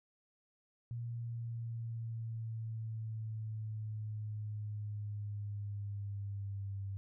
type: exponential sweep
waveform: sine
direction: down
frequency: 118.3 to 98 Hz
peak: -38 dBFS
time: 0.91-6.97 s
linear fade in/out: 0 ms
effects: none